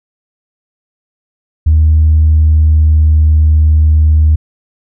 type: tone with pitch glide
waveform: sine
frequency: 78 to 77.28 Hz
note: D#2 to D#2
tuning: +5 to -11 cents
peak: -3 dBFS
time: 1.66-4.36 s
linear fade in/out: 10 ms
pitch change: -16 cents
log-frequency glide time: 2.05-3.2 s
effects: tanh soft clip ceiling -1 dBFS